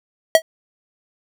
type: tone with exponential decay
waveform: square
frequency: 644 Hz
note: E5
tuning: 41 cents flat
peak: -5 dBFS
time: 0.35-0.42 s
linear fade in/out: 1 ms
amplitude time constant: 15 ms
effects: none